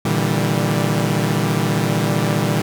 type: chord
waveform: sawtooth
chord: E half-diminished seventh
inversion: second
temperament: equal with one note detuned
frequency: 116.54 / 146.83 / 161.89 / 196 Hz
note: Bb2 / D3 / E3 / G3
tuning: 0 / 0 / -31 / 0 cents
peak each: -18 dBFS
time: 0.05-2.62 s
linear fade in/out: 5 ms
effects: none